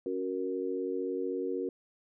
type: chord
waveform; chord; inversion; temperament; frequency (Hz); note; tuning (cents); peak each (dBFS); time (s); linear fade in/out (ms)
sine; F# major; second; equal; 277.2 / 370 / 466.2; C#4 / F#4 / A#4; 0 / 0 / 0; -37 / -34 / -35; 0.06-1.69; 2
effects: none